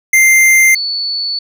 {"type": "tone pair in turn", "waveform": ["square", "sine"], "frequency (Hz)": [2093, 4452], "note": ["C7", "C#8"], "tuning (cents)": [0, 7], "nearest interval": "octave + minor second", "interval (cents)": 1307, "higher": "second", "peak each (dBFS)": [-6, -15], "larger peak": "first", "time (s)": [[0.13, 0.75], [0.75, 1.39]], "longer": "second", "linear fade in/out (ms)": 5, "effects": []}